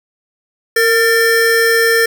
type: tone pair together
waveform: square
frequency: 459.8 / 1787.9 Hz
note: A#4 / A6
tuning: -24 / +27 cents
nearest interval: 2 octaves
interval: 2351 cents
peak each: -13 dBFS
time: 0.76-2.06 s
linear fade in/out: 5 ms
effects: none